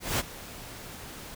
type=noise with ADSR envelope; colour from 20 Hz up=pink; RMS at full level=-26 dBFS; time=0-1.35 s; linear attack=190 ms; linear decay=29 ms; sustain=-17 dB; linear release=9 ms; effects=none